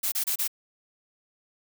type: noise bursts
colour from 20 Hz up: blue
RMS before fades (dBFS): -27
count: 4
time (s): 0.03-0.478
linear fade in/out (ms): 10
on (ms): 91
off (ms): 28
effects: none